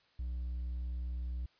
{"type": "tone with hard clipping", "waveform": "sine", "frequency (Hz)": 61.74, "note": "B1", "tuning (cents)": 0, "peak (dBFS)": -36, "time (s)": [0.19, 1.46], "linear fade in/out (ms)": 5, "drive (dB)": 2, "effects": ["white hiss -69 dBFS RMS until 1.59 s", "resampled to 11025 Hz"]}